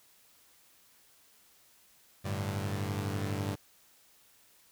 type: chord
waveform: sawtooth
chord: G suspended second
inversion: none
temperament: equal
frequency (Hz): 98 / 110 / 146.83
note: G2 / A2 / D3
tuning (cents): 0 / 0 / 0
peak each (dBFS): -30 / -34 / -36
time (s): 2.24-3.56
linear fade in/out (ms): 20
effects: white hiss -63 dBFS RMS until 4.71 s